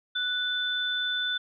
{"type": "tone pair together", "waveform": "sine", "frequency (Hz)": [1480, 3516], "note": ["F#6", "A7"], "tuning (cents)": [0, -2], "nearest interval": "octave + minor third", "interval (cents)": 1498, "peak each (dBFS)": [-30, -28], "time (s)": [0.15, 1.38], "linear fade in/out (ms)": 10, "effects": []}